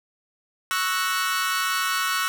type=chord; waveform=sawtooth; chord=F# dominant seventh; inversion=second; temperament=equal; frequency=1108.7 / 1318.5 / 1480 / 1864.7 Hz; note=C#6 / E6 / F#6 / A#6; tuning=0 / 0 / 0 / 0 cents; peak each=-24 / -24 / -23 / -29 dBFS; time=0.71-2.28 s; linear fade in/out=0 ms; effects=none